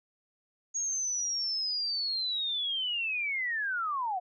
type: linear sweep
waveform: sine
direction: down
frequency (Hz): 6630 to 694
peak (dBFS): -29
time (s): 0.74-4.2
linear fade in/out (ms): 20
effects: none